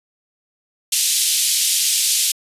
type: band-pass noise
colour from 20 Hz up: white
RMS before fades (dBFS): -18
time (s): 0.92-2.32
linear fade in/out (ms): 5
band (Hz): 2900 to 11000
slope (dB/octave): 24
effects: resampled to 32000 Hz